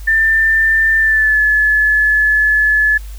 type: tone with pitch glide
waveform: sine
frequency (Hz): 1786 to 1718.2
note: A6 to A6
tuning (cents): +25 to -42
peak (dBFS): -9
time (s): 0.07-2.98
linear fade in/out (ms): 10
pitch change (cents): -67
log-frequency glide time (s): 0.98-1.4
effects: added 50 Hz sine -26 dBFS peak until 3.18 s + white hiss -43 dBFS RMS until 3.18 s